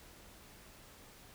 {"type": "silence", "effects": ["pink hiss -57 dBFS RMS until 1.34 s"]}